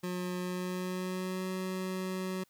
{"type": "tone with pitch glide", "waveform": "25% pulse", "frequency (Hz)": [180.2, 186.55], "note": ["F#3", "F#3"], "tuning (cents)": [-45, 14], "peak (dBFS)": -30, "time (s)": [0.03, 2.44], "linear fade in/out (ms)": 10, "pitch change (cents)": 59, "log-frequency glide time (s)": [0.36, 1.49], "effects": ["white hiss -70 dBFS RMS until 2.49 s"]}